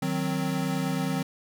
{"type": "chord", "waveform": "square", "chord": "C diminished", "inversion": "first", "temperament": "equal", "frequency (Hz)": [155.56, 185, 261.6], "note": ["Eb3", "Gb3", "C4"], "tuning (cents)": [0, 0, 0], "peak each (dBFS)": -31, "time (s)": [0.02, 1.23], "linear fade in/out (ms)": 5, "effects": []}